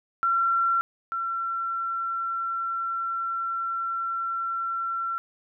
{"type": "tone pair in turn", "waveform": "sine", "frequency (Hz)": [1361, 1355], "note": ["F6", "E6"], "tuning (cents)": [-45, 47], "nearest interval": "unison", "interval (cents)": 8, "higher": "first", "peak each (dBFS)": [-20, -26], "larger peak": "first", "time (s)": [[0.23, 0.81], [1.12, 5.18]], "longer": "second", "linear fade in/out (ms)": 0, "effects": []}